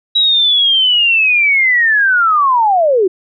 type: linear sweep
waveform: sine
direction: down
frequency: 3884 to 350 Hz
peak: -8 dBFS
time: 0.15-3.08 s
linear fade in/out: 10 ms
effects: none